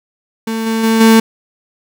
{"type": "tone with level steps", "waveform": "35% pulse", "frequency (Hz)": 224, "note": "A3", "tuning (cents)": 31, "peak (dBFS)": [-15, -12, -8, -3], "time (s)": [0.47, 1.2], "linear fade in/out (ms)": 5, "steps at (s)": [0.66, 0.83, 1], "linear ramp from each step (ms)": 10, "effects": []}